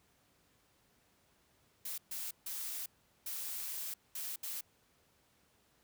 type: noise bursts at uneven times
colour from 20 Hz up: blue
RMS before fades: -41 dBFS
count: 6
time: 1.85-1.98 / 2.11-2.31 / 2.46-2.86 / 3.26-3.94 / 4.15-4.36 / 4.43-4.61 s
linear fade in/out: 5 ms
effects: pink hiss -71 dBFS RMS until 5.83 s + high-pass 60 Hz 12 dB/octave